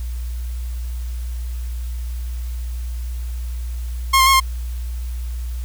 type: tone with pitch steps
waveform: sawtooth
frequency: 1074 / 1054 / 1083 / 1060 Hz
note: C6 / C6 / C#6 / C6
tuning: +45 / +12 / -41 / +22 cents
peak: -7 dBFS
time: 4.13-4.402 s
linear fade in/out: 10 ms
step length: 68 ms
effects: added 60 Hz sine -23 dBFS peak until 5.64 s + white hiss -45 dBFS RMS until 5.64 s